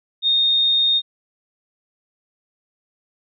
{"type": "tone", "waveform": "sine", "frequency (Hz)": 3686, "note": "A#7", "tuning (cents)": -20, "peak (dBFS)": -14, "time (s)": [0.22, 1.02], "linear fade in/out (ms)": 50, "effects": []}